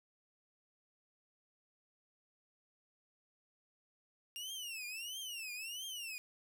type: tone with vibrato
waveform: sawtooth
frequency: 2782 Hz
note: F7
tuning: 7 cents flat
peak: -39 dBFS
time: 4.36-6.18 s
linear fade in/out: 0 ms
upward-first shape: triangle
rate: 1.5 Hz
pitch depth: 260 cents each way
effects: none